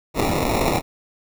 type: noise with sample-and-hold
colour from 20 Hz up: violet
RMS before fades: -21 dBFS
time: 0.14-0.82 s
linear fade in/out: 50 ms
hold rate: 1575 Hz
effects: none